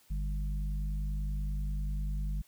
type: harmonic tone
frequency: 50.2 Hz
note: G1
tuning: 42 cents sharp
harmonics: 1 / 3 / 4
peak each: -31 / -40 / -47 dBFS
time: 0.1-2.42 s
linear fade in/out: 10 ms
effects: white hiss -64 dBFS RMS until 2.47 s